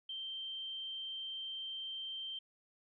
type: tone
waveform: sine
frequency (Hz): 3136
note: G7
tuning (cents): 0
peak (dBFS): -40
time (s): 0.09-2.39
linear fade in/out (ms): 5
effects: none